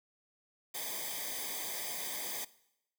white noise with comb filter, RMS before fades -39 dBFS, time 0.74-2.45 s, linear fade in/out 10 ms, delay 0.72 ms, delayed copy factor -0.95, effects noise-tail reverb RT60 0.8 s tail -19 dB re dry

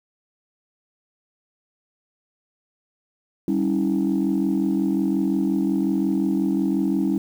sine chord, C# diminished, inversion second, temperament equal with one note detuned, 196 / 277.2 / 322.8 Hz, G3 / C#4 / E4, 0 / 0 / -36 cents, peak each -22 dBFS, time 3.48-7.18 s, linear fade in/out 2 ms, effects tanh soft clip ceiling -13 dBFS + 8-bit

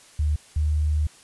sine tone pair in turn, 75.2 / 75.9 Hz, D2 / D#2, +42 / -42 cents, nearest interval unison, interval 16 cents, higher second, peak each -19 dBFS, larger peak neither, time 0.19-0.36 / 0.56-1.07 s, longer second, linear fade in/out 5 ms, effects white hiss -51 dBFS RMS until 1.23 s + resampled to 24000 Hz

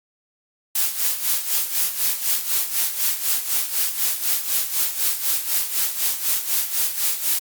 blue noise with tremolo, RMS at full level -19 dBFS, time 0.75-7.39 s, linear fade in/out 5 ms, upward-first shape sine, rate 4 Hz, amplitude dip 70%, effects Opus 48 kbps

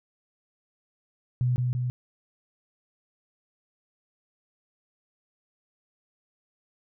sine tone with echo, 124.4 Hz, B2, 13 cents sharp, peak -21 dBFS, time 1.41-1.56 s, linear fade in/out 0 ms, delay 170 ms, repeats 2, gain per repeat -2 dB, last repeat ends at 1.9 s, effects none

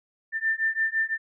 sine beating tone pair, 1784 / 1789.9 Hz, A6 / A6, +23 / +29 cents, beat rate 5.9 Hz, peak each -26 dBFS, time 0.32-1.18 s, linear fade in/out 50 ms, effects none

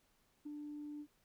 sine tone with ADSR envelope, 295.7 Hz, D4, 12 cents sharp, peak -40 dBFS, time 0.45-1.07 s, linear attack 16 ms, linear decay 7 ms, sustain -3 dB, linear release 65 ms, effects tanh soft clip ceiling -39 dBFS + pink hiss -75 dBFS RMS until 1.24 s

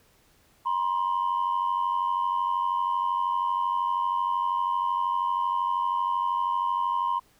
sine tone pair together, 956.2 / 1049 Hz, A#5 / C6, +44 / +4 cents, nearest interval major second, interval 160 cents, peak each -25 dBFS, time 0.65-7.2 s, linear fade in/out 20 ms, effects tanh soft clip ceiling -19 dBFS + pink hiss -62 dBFS RMS until 7.39 s

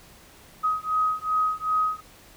sine beating tone pair, 1259 / 1261.6 Hz, D#6 / D#6, +20 / +24 cents, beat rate 2.6 Hz, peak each -25 / -25 dBFS, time 0.63-2.01 s, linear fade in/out 20 ms, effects pink hiss -51 dBFS RMS until 2.36 s

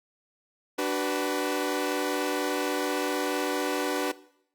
sawtooth chord, B minor, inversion first, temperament equal with one note detuned, 293.7 / 378 / 493.9 Hz, D4 / F#4 / B4, 0 / +37 / 0 cents, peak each -26 / -27 / -27 dBFS, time 0.78-4.12 s, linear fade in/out 10 ms, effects noise-tail reverb RT60 0.7 s tail -19 dB re dry + Opus 48 kbps

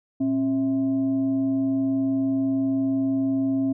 sine tone with frequency modulation, 269.4 Hz, C#4, 49 cents flat, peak -20 dBFS, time 0.2-3.73 s, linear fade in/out 10 ms, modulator 386 Hz, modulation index 0.33, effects none

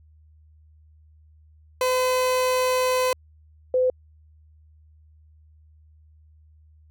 30% pulse / sine tone pair in turn, 509 / 509 Hz, C5 / C5, -48 / -48 cents, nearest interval unison, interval 0 cents, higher neither, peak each -17 dBFS, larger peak neither, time 1.81-3.13 / 3.74-3.9 s, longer first, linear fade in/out 2 ms, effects added 77 Hz sine -51 dBFS peak until 6.9 s

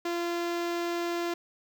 sawtooth tone with notch filter, 343.9 Hz, F4, 27 cents flat, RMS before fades -31 dBFS, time 0.05-1.34 s, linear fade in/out 5 ms, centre 10000 Hz, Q 0.93, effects none

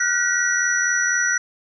sine tone cluster, 1431 / 1515 / 1912 / 5880 Hz, F6 / F#6 / A#6 / F#8, +42 / +40 / +43 / -12 cents, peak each -23 dBFS, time 0-1.38 s, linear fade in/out 5 ms, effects none

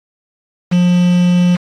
triangle tone with quantisation, 177.6 Hz, F3, 29 cents sharp, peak -6 dBFS, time 0.71-1.57 s, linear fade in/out 20 ms, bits 4, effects low-pass 5000 Hz 12 dB/octave + AAC 48 kbps

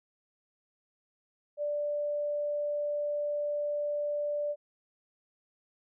sine tone, 587.3 Hz, D5, in tune, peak -29 dBFS, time 1.57-4.56 s, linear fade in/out 50 ms, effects none

